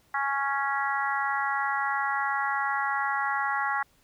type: harmonic tone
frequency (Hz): 277.2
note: C#4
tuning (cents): 0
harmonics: 3 / 4 / 5 / 6 / 7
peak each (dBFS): -30 / -31 / -32 / -33 / -33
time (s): 0.14-3.83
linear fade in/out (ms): 5
effects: pink hiss -64 dBFS RMS until 4.03 s